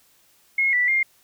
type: tone with pitch steps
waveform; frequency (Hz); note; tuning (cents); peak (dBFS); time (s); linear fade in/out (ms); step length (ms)
sine; 2161 / 1968 / 2117; C#7 / B6 / C7; -45 / -7 / +20; -17; 0.58-1.03; 5; 150
effects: white hiss -59 dBFS RMS until 1.23 s